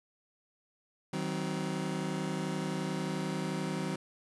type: chord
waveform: 30% pulse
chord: C diminished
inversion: first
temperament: just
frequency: 156.98 / 188.37 / 261.6 Hz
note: Eb3 / Gb3 / C4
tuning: +16 / +31 / 0 cents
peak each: -34 / -33 / -37 dBFS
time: 1.13-3.96 s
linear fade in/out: 5 ms
effects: resampled to 24000 Hz + 10-bit